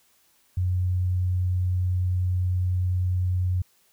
sine tone, 91 Hz, F#2, 28 cents flat, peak -21 dBFS, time 0.57-3.62 s, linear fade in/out 5 ms, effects white hiss -63 dBFS RMS until 3.92 s

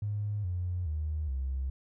triangle tone with pitch steps, 103.83 / 89.35 / 76.89 / 66.17 Hz, G#2 / F2 / D#2 / C2, 0 / +40 / -20 / +20 cents, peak -26 dBFS, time 0.02-1.7 s, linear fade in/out 5 ms, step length 420 ms, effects tanh soft clip ceiling -28 dBFS

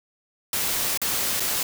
white noise with dropouts, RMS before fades -25 dBFS, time 0.53-1.63 s, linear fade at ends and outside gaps 2 ms, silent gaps 0.975-1.016 / 1.398-1.403 s, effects none

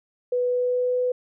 sine tone with pitch glide, 493.9 to 498.8 Hz, B4 to B4, 0 to +17 cents, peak -20 dBFS, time 0.32-1.12 s, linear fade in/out 5 ms, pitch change +17 cents, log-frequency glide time 0.47-0.96 s, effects none

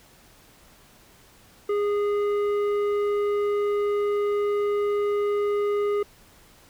sine tone with tanh clipping, 411.1 Hz, G#4, 18 cents flat, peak -23 dBFS, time 1.69-6.03 s, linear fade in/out 5 ms, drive 10 dB, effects pink hiss -54 dBFS RMS until 6.69 s

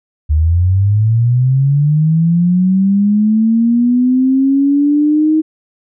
sine linear sweep, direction up, 73.42 to 315.8 Hz, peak -8 dBFS, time 0.29-5.42 s, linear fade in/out 20 ms, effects none

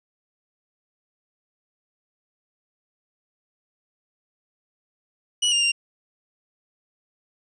sawtooth tone with pitch steps, 2932 / 2812 / 2782 Hz, F#7 / F7 / F7, -16 / +11 / -7 cents, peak -15 dBFS, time 5.42-5.72 s, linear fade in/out 10 ms, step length 100 ms, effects resampled to 22050 Hz

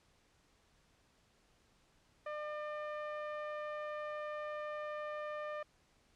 sawtooth tone with low-pass filter, 601 Hz, D5, 40 cents sharp, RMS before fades -42 dBFS, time 2.26-5.63 s, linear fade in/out 5 ms, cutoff 1700 Hz, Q 1.3, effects pink hiss -71 dBFS RMS until 6.15 s + low-pass 8000 Hz 12 dB/octave

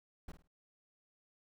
brown noise with echo, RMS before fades -45 dBFS, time 0.28-0.32 s, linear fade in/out 5 ms, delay 52 ms, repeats 3, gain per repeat -10 dB, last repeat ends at 0.476 s, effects none

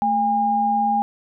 sine tone pair together, 220.7 / 812 Hz, A3 / G#5, +5 / -39 cents, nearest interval octave + major seventh, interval 2256 cents, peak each -25 / -17 dBFS, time 0.02-1.02 s, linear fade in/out 0 ms, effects none

